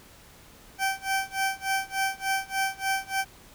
20% pulse tone with tremolo, 775 Hz, G5, 20 cents flat, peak -18 dBFS, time 0.78-3.25 s, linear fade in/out 50 ms, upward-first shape sine, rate 3.4 Hz, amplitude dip 95%, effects pink hiss -52 dBFS RMS until 3.54 s

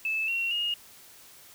sine tone with pitch steps, 2621 / 2735 / 2855 Hz, E7 / F7 / F7, -11 / -37 / +37 cents, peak -26 dBFS, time 0.05-0.74 s, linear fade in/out 2 ms, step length 230 ms, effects white hiss -52 dBFS RMS until 1.54 s

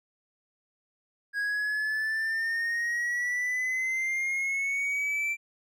triangle exponential sweep, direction up, 1643 to 2349 Hz, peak -25 dBFS, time 1.33-5.37 s, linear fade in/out 50 ms, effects none

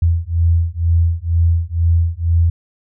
sine beating tone pair, 83 / 85.1 Hz, E2 / F2, +12 / -44 cents, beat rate 2.1 Hz, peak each -15 dBFS, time 0.02-2.5 s, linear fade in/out 5 ms, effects none

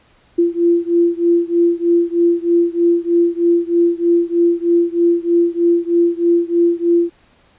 sine beating tone pair, 341.2 / 344.4 Hz, F4 / F4, -40 / -24 cents, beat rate 3.2 Hz, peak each -14 / -15 dBFS, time 0.38-7.1 s, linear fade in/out 10 ms, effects pink hiss -53 dBFS RMS until 7.58 s + resampled to 8000 Hz

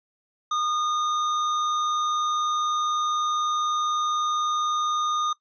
sine tone with hard clipping, 1224 Hz, D#6, 29 cents flat, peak -25 dBFS, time 0.51-5.33 s, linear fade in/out 5 ms, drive 15 dB, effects noise-tail reverb RT60 0.1 s tail -18 dB re dry + resampled to 16000 Hz

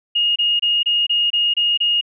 sine tone bursts, 2857 Hz, F7, 39 cents sharp, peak -14 dBFS, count 8, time 0.15-2.012 s, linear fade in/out 10 ms, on 210 ms, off 26 ms, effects none

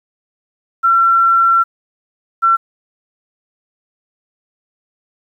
sine tone pair in turn, 1356 / 1349.8 Hz, E6 / E6, +49 / +41 cents, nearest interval unison, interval 8 cents, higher first, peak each -8 dBFS, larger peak neither, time 0.83-1.64 / 2.42-2.57 s, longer first, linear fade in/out 20 ms, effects 8-bit

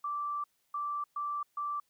sine tone bursts at uneven times, 1169 Hz, D6, 8 cents flat, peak -32 dBFS, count 4, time 0.04-0.44 / 0.74-1.04 / 1.16-1.43 / 1.57-1.8 s, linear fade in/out 5 ms, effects white hiss -75 dBFS RMS until 1.89 s

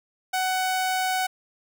sawtooth tone, 747 Hz, F#5, 16 cents sharp, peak -19 dBFS, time 0.33-1.27 s, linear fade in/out 10 ms, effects none

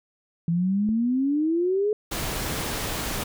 sine exponential sweep, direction up, 164.5 to 431 Hz, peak -20 dBFS, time 0.48-1.93 s, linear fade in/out 2 ms
click, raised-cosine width 3 ms, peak -24 dBFS, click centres 0.89 s
pink noise, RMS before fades -29 dBFS, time 2.11-3.24 s, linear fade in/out 10 ms
effects none

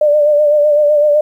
sine tone with vibrato, 594 Hz, D5, 20 cents sharp, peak -7 dBFS, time 0.01-1.21 s, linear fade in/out 5 ms, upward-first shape sine, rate 7.9 Hz, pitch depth 39 cents each way, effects 8-bit

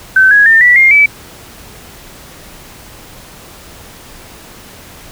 sine tone with pitch steps, 1535 / 1664.3 / 1804.5 / 1956.5 / 2121 / 2300 Hz, G6 / G#6 / A6 / B6 / C7 / D7, -37 / +3 / +43 / -17 / +23 / -37 cents, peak -3 dBFS, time 0.16-1.06 s, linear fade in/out 5 ms, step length 150 ms, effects pink hiss -35 dBFS RMS until 5.11 s

